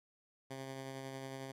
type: tone with tremolo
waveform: 10% pulse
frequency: 133.9 Hz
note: C3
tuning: 40 cents sharp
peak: -34 dBFS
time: 0.5-1.52 s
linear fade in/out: 10 ms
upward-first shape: triangle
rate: 11 Hz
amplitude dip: 30%
effects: low-pass 12000 Hz 12 dB/octave